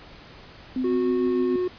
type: tone with tremolo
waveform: sine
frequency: 256.8 Hz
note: C4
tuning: 32 cents flat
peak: -22 dBFS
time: 0.76-1.56 s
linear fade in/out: 2 ms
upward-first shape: triangle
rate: 6.6 Hz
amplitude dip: 40%
type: tone with pitch glide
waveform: triangle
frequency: 365.9 to 363.4 Hz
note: F#4 to F#4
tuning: -19 to -31 cents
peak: -20 dBFS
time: 0.84-1.68 s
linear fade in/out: 5 ms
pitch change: -12 cents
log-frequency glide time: 1.24-1.4 s
effects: pink hiss -46 dBFS RMS until 1.78 s + resampled to 11025 Hz